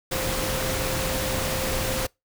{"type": "tone in noise", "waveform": "sine", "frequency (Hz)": 523.3, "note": "C5", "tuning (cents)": 0, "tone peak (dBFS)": -31, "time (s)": [0.11, 2.07], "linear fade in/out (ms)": 10, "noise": "pink", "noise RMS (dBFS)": -27, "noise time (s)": [0.11, 2.07], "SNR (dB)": -7, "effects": ["noise-tail reverb RT60 0.2 s tail -25 dB re dry"]}